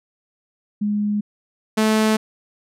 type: tone pair in turn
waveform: sine / sawtooth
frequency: 207.7 / 217.5 Hz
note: G#3 / A3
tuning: 0 / -20 cents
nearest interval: minor second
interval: 80 cents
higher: second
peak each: -18 / -11 dBFS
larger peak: second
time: 0.81-1.21 / 1.77-2.17 s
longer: neither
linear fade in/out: 10 ms
effects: low-pass 12000 Hz 12 dB/octave